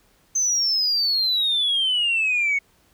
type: exponential sweep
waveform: sine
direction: down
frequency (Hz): 6272 to 2200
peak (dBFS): -17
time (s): 0.35-2.59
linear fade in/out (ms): 10
effects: tanh soft clip ceiling -15 dBFS + pink hiss -60 dBFS RMS until 2.93 s